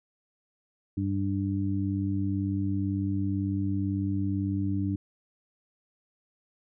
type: harmonic tone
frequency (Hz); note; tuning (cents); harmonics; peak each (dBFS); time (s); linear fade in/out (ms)
98; G2; 0; 1 / 2 / 3; -29 / -32 / -30; 0.97-4.96; 5
effects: none